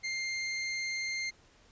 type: tone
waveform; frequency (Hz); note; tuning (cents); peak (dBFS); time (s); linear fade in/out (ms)
sawtooth; 2106; C7; +11; -29; 0.03-1.31; 20
effects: pink hiss -62 dBFS RMS until 1.71 s + resampled to 16000 Hz